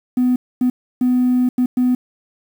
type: tone bursts at uneven times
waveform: triangle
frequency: 250 Hz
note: B3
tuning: 21 cents sharp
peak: -9 dBFS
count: 5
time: 0.17-0.36 / 0.61-0.7 / 1.01-1.49 / 1.58-1.66 / 1.77-1.95 s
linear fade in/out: 5 ms
effects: tanh soft clip ceiling -9 dBFS + 7-bit